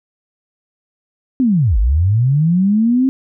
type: linear two-way sweep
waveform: sine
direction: down then up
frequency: 269.2 to 46.25 to 269.2 Hz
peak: -10 dBFS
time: 1.4-3.09 s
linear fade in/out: 0 ms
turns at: 1.78 s
effects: none